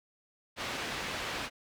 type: low-pass noise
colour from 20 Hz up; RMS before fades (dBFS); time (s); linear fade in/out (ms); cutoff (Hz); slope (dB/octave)
white; -37; 0.56-1.5; 50; 3000; 12
effects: none